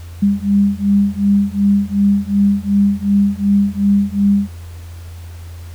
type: beating tone pair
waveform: sine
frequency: 199.5 / 202.2 Hz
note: G3 / G#3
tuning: +31 / -46 cents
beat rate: 2.7 Hz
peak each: -14 dBFS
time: 0.22-4.49 s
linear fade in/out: 10 ms
effects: added 85 Hz sine -29 dBFS peak until 5.74 s + pink hiss -44 dBFS RMS until 5.74 s